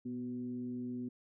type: tone with frequency modulation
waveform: sine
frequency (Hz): 246.9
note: B3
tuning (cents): 0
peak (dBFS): -37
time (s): 0.05-1.09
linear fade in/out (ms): 10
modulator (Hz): 128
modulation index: 0.48
effects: none